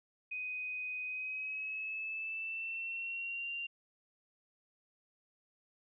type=tone with pitch glide; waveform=sine; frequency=2501 to 2775 Hz; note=D#7 to F7; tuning=+8 to -12 cents; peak=-37 dBFS; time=0.31-3.67 s; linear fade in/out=10 ms; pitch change=+180 cents; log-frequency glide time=1.05-3.49 s; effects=none